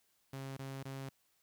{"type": "tone bursts", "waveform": "sawtooth", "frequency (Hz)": 135.2, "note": "C#3", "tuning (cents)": -43, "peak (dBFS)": -38, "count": 3, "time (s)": [0.33, 1.092], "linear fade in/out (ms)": 5, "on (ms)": 240, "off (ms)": 21, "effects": ["white hiss -75 dBFS RMS until 1.42 s"]}